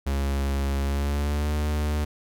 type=tone with pitch glide; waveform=45% pulse; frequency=69.3 to 74.7 Hz; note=C#2 to D2; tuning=0 to +30 cents; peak=-23 dBFS; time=0.06-2.05 s; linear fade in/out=10 ms; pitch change=+130 cents; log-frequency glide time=0.83-1.53 s; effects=none